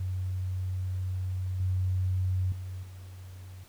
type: tone with level steps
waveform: sine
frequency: 92.7 Hz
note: F#2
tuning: 4 cents sharp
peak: -29 / -25 / -35 / -42 dBFS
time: 0-3.64 s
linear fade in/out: 5 ms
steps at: 1.6 / 2.52 / 2.83 s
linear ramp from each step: 2 ms
effects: pink hiss -57 dBFS RMS until 3.68 s